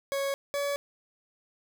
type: tone pair in turn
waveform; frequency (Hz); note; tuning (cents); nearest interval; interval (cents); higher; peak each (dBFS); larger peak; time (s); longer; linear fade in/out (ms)
40% pulse; 553 / 567.9; C#5 / C#5; -4 / +42; unison; 46; second; -27; neither; 0.12-0.34 / 0.54-0.76; neither; 0
effects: none